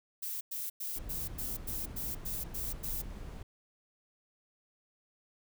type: noise bursts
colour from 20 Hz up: violet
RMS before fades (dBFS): -38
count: 10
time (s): 0.22-3.02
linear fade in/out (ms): 10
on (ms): 190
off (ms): 100
type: noise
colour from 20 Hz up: brown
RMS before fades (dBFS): -43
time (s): 0.96-3.43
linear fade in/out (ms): 5
effects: none